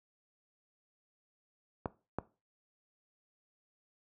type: clicks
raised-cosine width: 1 ms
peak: -19 dBFS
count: 2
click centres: 1.858 / 2.186 s
effects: noise-tail reverb RT60 0.3 s tail -18 dB re dry + high-pass 60 Hz 12 dB/octave